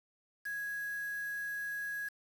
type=tone with quantisation; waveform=sine; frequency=1661.2 Hz; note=G#6; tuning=in tune; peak=-36 dBFS; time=0.45-2.09 s; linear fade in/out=10 ms; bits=8; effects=none